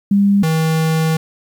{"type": "tone pair in turn", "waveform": ["sine", "square"], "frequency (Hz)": [200.3, 159.95], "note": ["G3", "D#3"], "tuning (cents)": [38, 48], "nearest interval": "major third", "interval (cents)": 390, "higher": "first", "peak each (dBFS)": [-9, -14], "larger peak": "first", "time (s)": [[0.11, 0.43], [0.43, 1.17]], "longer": "second", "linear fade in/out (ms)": 5, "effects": ["8-bit"]}